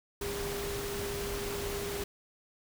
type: tone in noise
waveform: sine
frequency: 403.1 Hz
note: G4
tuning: 48 cents sharp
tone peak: -36 dBFS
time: 0.21-2.04 s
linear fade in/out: 5 ms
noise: pink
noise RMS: -38 dBFS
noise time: 0.21-2.04 s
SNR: -1 dB
effects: none